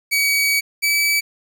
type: tone pair in turn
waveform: sawtooth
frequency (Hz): 2267 / 2297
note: C#7 / D7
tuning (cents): +38 / -39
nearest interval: unison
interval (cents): 23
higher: second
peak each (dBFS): -12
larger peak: neither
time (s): 0.11-0.61 / 0.82-1.21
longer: first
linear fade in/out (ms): 20
effects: 9-bit